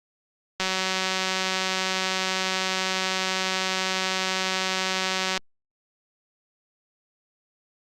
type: click train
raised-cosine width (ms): 0.2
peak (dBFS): -8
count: 899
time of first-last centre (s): 0.6-5.377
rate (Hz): 188
effects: Opus 48 kbps